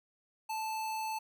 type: tone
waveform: square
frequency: 877 Hz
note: A5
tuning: 6 cents flat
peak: -35 dBFS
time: 0.49-1.19 s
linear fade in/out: 10 ms
effects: none